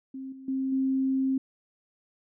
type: tone with level steps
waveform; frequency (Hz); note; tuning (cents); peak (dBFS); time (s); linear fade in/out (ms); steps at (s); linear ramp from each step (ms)
sine; 265.6; C4; +26; -35 / -42 / -26 / -23; 0.14-1.38; 5; 0.32 / 0.48 / 0.72; 5
effects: none